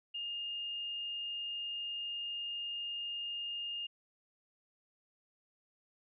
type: tone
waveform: sine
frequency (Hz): 2828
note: F7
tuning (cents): +21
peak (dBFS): -37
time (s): 0.14-3.87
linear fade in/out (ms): 10
effects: none